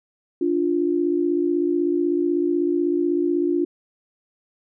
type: tone pair together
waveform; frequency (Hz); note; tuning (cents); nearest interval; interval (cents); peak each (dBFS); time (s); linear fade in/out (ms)
sine; 293.1 / 349.2; D4 / F4; -3 / 0; minor third; 303; -22 / -20; 0.41-3.65; 5
effects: none